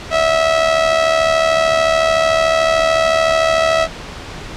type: tone with amplitude modulation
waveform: sawtooth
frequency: 651 Hz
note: E5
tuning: 22 cents flat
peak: -5 dBFS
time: 0.1-3.88 s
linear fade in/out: 50 ms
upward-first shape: sine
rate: 73.6 Hz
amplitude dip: 60%
effects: pink hiss -30 dBFS RMS until 4.56 s + low-pass 5000 Hz 12 dB/octave